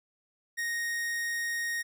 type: tone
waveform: 45% pulse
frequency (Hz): 1864.7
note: A#6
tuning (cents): 0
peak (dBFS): -30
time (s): 0.57-1.83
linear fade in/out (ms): 20
effects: none